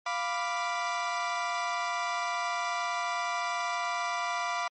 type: chord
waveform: 30% pulse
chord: B diminished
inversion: second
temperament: equal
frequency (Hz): 698.5 / 987.8 / 1174.7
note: F5 / B5 / D6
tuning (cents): 0 / 0 / 0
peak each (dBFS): -31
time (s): 0.06-4.68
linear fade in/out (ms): 5
effects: low-pass 6000 Hz 12 dB/octave + MP3 32 kbps